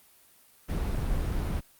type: noise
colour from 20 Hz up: brown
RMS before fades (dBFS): -29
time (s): 0.68-1.61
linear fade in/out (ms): 20
effects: white hiss -59 dBFS RMS until 1.79 s + Opus 32 kbps